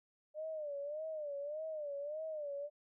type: tone with vibrato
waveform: sine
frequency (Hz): 599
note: D5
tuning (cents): +34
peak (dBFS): -39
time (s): 0.34-2.7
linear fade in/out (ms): 50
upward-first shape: sine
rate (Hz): 1.7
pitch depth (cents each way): 110
effects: none